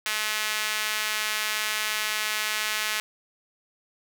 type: tone with high-pass filter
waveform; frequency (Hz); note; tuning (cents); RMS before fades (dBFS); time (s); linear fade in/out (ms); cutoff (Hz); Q
sawtooth; 214.3; A3; -45; -28; 0.06-3; 0; 1900; 1.1
effects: none